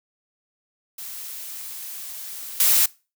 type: noise with level steps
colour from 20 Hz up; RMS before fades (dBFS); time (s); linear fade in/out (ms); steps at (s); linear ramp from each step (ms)
blue; -35 / -17; 0.98-2.86; 5; 2.6; 2
effects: noise-tail reverb RT60 0.3 s tail -22 dB re dry